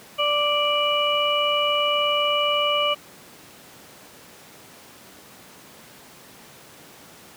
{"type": "harmonic tone", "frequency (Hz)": 587.3, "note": "D5", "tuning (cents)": 0, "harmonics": [1, 2, 4, 5], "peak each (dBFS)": [-24, -24, -28, -23], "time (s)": [0.18, 2.95], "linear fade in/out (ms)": 20, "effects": ["pink hiss -46 dBFS RMS until 7.36 s", "high-pass 150 Hz 12 dB/octave"]}